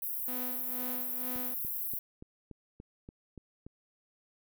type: high-pass noise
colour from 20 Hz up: pink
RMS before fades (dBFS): -36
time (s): 0.02-1.99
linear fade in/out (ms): 5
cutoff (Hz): 12000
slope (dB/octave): 48
type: tone with tremolo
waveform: sawtooth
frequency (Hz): 250.6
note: B3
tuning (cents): +25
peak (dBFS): -35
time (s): 0.28-1.54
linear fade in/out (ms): 0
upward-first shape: sine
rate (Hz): 2.1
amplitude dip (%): 70
type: click train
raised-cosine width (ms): 3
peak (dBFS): -33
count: 9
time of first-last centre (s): 1.36-3.665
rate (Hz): 3.47
effects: none